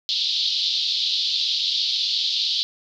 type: band-pass noise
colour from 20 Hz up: pink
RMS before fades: -23 dBFS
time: 0.09-2.63 s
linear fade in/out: 0 ms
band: 3400 to 4600 Hz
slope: 48 dB/octave
effects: none